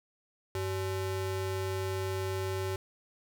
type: ring-modulated tone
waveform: square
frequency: 238.1 Hz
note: A#3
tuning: 37 cents sharp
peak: -29 dBFS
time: 0.55-2.76 s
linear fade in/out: 2 ms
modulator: 142 Hz
effects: none